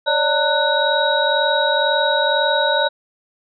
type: tone cluster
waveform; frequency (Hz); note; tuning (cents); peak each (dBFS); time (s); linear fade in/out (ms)
sine; 560 / 602 / 906 / 1480 / 3829; C#5 / D5 / A#5 / F#6 / A#7; +18 / +43 / -50 / 0 / +46; -21; 0.06-2.89; 20
effects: none